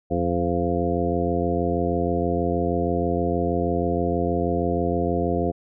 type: harmonic tone with a mistuned harmonic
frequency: 86.3 Hz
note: F2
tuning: 20 cents flat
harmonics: 1 / 2 / 3 / 4 / 5 / 6 / 8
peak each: -28 / -28 / -28 / -28 / -28 / -28 / -28 dBFS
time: 0.1-5.52 s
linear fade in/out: 20 ms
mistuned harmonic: 1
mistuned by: -95 cents
effects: none